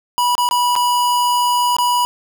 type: tone with dropouts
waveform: square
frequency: 977 Hz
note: B5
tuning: 19 cents flat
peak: -14 dBFS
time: 0.18-2.05 s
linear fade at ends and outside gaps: 0 ms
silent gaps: 0.352-0.38 / 0.489-0.511 / 0.754-0.762 / 1.766-1.785 s
effects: none